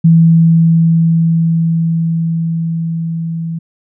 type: tone with level ramp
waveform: sine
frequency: 164.81 Hz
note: E3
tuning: in tune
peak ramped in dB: -3 to -17 dBFS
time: 0.04-3.59 s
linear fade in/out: 10 ms
effects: none